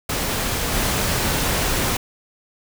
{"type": "noise with level steps", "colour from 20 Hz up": "pink", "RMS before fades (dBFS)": [-23, -21], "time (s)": [0.09, 1.97], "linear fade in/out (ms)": 5, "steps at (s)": 0.73, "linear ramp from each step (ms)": 20, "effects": []}